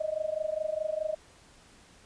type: tone with amplitude modulation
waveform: sine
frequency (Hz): 622.3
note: D#5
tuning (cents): 0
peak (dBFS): -25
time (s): 0-1.15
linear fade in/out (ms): 10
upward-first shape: sine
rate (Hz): 24.8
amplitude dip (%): 90
effects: pink hiss -57 dBFS RMS until 2.05 s + resampled to 22050 Hz

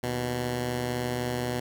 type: tone pair together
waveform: 10% pulse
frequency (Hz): 77.78 / 123.47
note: D#2 / B2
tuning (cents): 0 / 0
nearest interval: minor sixth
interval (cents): 800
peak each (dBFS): -31 / -20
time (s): 0.03-1.6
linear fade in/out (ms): 5
effects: none

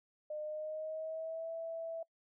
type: tone with pitch glide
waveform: sine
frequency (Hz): 607 to 658.1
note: D#5 to E5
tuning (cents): -43 to -3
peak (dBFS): -38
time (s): 0.3-2.03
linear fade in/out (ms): 5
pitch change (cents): +140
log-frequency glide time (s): 0.41-1.51
effects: noise-tail reverb RT60 0.1 s tail -25 dB re dry

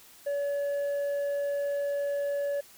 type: tone with tanh clipping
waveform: triangle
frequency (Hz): 569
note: C#5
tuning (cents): +45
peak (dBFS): -28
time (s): 0.26-2.61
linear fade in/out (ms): 10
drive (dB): 8
effects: white hiss -54 dBFS RMS until 2.77 s

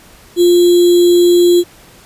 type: tone with sample-and-hold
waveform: sine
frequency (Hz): 350.5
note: F4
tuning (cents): +6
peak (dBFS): -5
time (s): 0.36-1.64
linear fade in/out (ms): 50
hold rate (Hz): 3675
effects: pink hiss -42 dBFS RMS until 2.05 s + resampled to 32000 Hz

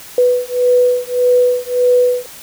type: beating tone pair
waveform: sine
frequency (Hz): 493.9 / 495.6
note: B4 / B4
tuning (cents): 0 / +6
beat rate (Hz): 1.7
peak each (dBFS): -13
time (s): 0.18-2.26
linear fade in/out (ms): 2
effects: white hiss -35 dBFS RMS until 2.42 s

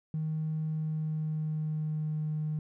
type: tone with pitch glide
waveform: triangle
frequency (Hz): 156.5 to 153.63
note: D#3 to D#3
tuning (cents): +10 to -22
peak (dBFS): -26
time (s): 0.14-2.59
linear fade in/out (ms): 2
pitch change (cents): -32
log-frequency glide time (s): 0.66-2.27
effects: tanh soft clip ceiling -27 dBFS

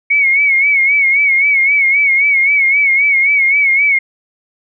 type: tone with vibrato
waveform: sine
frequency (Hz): 2214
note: C#7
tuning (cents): -3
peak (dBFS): -8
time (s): 0.1-3.99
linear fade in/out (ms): 10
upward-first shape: sine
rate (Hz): 3.8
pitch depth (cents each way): 74
effects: none

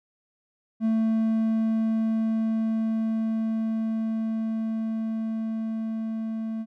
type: tone with level ramp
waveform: triangle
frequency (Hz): 222.5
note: A3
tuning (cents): +20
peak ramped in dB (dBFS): -18 to -26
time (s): 0.8-6.66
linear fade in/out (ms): 50
effects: none

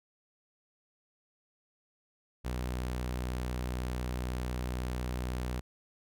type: tone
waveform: sawtooth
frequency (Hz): 62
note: B1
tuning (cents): +7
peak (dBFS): -29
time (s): 2.44-5.61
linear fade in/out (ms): 20
effects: none

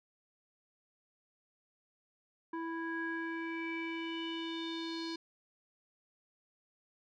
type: tone with low-pass filter sweep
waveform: square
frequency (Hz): 329.6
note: E4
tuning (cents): 0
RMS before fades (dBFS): -39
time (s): 2.53-5.16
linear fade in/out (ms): 5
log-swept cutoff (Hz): 1300 to 4600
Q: 5.7
effects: none

